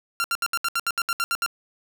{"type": "tone bursts", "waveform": "sawtooth", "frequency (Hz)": 1379, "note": "F6", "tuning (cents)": -22, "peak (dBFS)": -18, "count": 12, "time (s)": [0.2, 1.462], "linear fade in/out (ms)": 0, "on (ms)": 41, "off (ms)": 70, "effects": []}